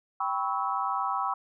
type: chord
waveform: sine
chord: C# half-diminished seventh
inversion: second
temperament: equal with one note detuned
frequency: 784 / 987.8 / 1108.7 / 1300.4 Hz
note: G5 / B5 / C#6 / E6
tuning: 0 / 0 / 0 / -24 cents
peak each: -32 dBFS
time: 0.2-1.34 s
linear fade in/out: 5 ms
effects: none